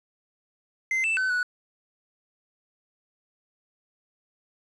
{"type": "tone with pitch steps", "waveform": "triangle", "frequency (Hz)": [2072, 2651, 1519, 1474], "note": ["C7", "E7", "F#6", "F#6"], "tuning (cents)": [-17, 9, 45, -7], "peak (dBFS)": -21, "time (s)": [0.91, 1.43], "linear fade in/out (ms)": 2, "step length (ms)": 130, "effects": ["resampled to 22050 Hz", "9-bit"]}